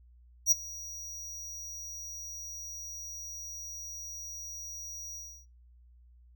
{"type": "tone with ADSR envelope", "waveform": "square", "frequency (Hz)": 5770, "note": "F#8", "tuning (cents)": -44, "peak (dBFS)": -18, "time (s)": [0.46, 5.46], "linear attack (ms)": 57, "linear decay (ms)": 14, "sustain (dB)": -22, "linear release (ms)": 310, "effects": ["noise-tail reverb RT60 0.2 s tail -23 dB re dry", "added 60 Hz sine -55 dBFS peak until 6.35 s"]}